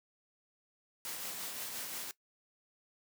white noise with tremolo, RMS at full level -40 dBFS, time 1.05-2.11 s, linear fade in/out 0 ms, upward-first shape triangle, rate 5.7 Hz, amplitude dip 35%, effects noise-tail reverb RT60 0.1 s tail -19 dB re dry + high-pass 150 Hz 12 dB/octave

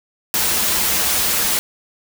white noise with comb filter, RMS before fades -18 dBFS, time 0.34-1.59 s, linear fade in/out 0 ms, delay 7.4 ms, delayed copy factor -0.5, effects none

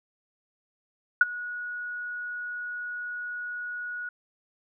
sine tone with ADSR envelope, 1458 Hz, F#6, 26 cents flat, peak -11 dBFS, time 1.21-4.09 s, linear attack 3 ms, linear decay 25 ms, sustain -21 dB, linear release 3 ms, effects none

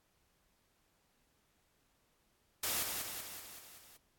white noise with echo, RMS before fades -35 dBFS, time 2.63-2.83 s, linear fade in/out 5 ms, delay 190 ms, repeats 6, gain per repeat -4 dB, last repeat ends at 3.97 s, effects pink hiss -75 dBFS RMS until 4.18 s + AAC 64 kbps

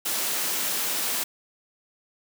white high-pass noise, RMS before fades -27 dBFS, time 0.05-1.24 s, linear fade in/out 10 ms, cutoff 170 Hz, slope 24 dB/octave, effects none

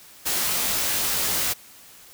white noise with comb filter, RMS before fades -24 dBFS, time 0.25-1.54 s, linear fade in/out 20 ms, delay 18 ms, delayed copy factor -0.65, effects white hiss -48 dBFS RMS until 2.13 s

